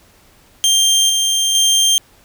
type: tone with tremolo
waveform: 25% pulse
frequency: 3174 Hz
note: G7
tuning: 21 cents sharp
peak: -7 dBFS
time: 0.64-1.98 s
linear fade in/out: 0 ms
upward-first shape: square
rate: 1.1 Hz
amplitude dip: 30%
effects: pink hiss -50 dBFS RMS until 2.24 s